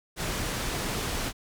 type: low-pass noise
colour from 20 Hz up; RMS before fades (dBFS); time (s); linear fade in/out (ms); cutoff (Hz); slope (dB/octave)
pink; -31; 0.16-1.33; 50; 11000; 12
effects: none